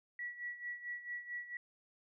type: tone with tremolo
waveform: sine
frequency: 1938 Hz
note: B6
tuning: 33 cents flat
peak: -38 dBFS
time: 0.19-1.57 s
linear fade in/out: 2 ms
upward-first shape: sine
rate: 4.5 Hz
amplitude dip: 75%
effects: none